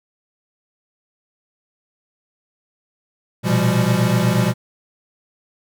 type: tone cluster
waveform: square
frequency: 117.2 / 125.5 / 171.9 / 198.8 Hz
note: A#2 / B2 / F3 / G3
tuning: +10 / +28 / -27 / +25 cents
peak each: -21 dBFS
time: 3.43-4.54 s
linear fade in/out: 50 ms
effects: none